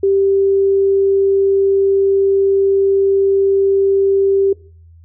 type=tone; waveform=sine; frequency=392 Hz; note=G4; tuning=in tune; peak=-10 dBFS; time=0.03-4.53 s; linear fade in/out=5 ms; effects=noise-tail reverb RT60 0.5 s tail -23 dB re dry + added 83 Hz sine -40 dBFS peak until 5.04 s